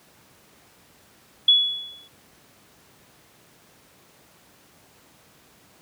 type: tone with exponential decay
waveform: sine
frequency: 3391 Hz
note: G#7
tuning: 35 cents sharp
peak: -10 dBFS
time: 1.48-2.08 s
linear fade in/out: 5 ms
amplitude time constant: 130 ms
effects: pink hiss -55 dBFS RMS until 5.81 s + high-pass 100 Hz 12 dB/octave